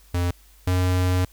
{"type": "tone pair in turn", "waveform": "square", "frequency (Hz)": [88, 91.17], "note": ["F2", "F#2"], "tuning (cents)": [14, -25], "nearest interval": "minor second", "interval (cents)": 61, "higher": "second", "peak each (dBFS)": [-21, -19], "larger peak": "second", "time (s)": [[0.14, 0.31], [0.67, 1.25]], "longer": "second", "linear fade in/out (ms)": 5, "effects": ["added 50 Hz sine -51 dBFS peak until 1.32 s", "white hiss -56 dBFS RMS until 1.32 s"]}